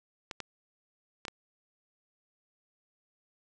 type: clicks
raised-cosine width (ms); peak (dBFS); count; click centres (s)
0.2; -20; 4; 0.312 / 0.403 / 1.252 / 1.282
effects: resampled to 22050 Hz + 9-bit